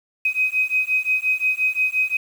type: beating tone pair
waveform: sine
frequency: 2518 / 2523.7 Hz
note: D#7 / D#7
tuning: +20 / +24 cents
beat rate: 5.7 Hz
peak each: -21 dBFS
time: 0.25-2.17 s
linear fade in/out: 5 ms
effects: 7-bit